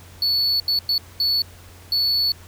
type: tone bursts at uneven times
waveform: triangle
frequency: 4435 Hz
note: C#8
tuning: in tune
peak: -16 dBFS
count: 5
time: 0.22-0.6 / 0.68-0.79 / 0.89-0.98 / 1.2-1.42 / 1.92-2.32 s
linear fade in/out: 2 ms
effects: added 88 Hz sine -44 dBFS peak until 2.47 s + pink hiss -47 dBFS RMS until 2.47 s